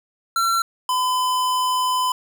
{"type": "tone pair in turn", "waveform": "square", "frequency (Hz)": [1355, 1012.5], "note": ["E6", "B5"], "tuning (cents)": [47, 43], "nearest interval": "perfect fourth", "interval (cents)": 504, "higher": "first", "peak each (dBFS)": [-18, -19], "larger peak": "first", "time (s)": [[0.36, 0.62], [0.89, 2.12]], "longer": "second", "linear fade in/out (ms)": 2, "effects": []}